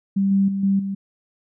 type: tone with level steps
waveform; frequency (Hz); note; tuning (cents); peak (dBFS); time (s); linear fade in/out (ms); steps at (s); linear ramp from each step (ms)
sine; 196; G3; 0; -16 / -14 / -21 / -15 / -23; 0.16-0.95; 10; 0.31 / 0.48 / 0.63 / 0.79; 5
effects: none